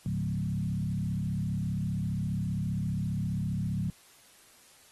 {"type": "tone with frequency modulation", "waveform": "sine", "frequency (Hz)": 146.83, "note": "D3", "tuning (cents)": 0, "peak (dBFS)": -28, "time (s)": [0.06, 3.9], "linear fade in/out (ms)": 0, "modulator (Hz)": 35, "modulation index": 1.6, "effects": ["white hiss -58 dBFS RMS until 4.91 s", "AAC 32 kbps"]}